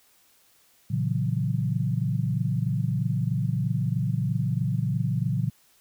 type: chord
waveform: sine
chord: F# dominant seventh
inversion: first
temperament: just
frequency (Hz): 115.62 / 138.75 / 166.5 / 185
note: A#2 / C#3 / E3 / F#3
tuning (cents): -14 / +2 / +18 / 0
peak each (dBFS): -27 / -27 / -30 / -32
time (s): 0.9-5.5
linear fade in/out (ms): 10
effects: white hiss -61 dBFS RMS until 5.8 s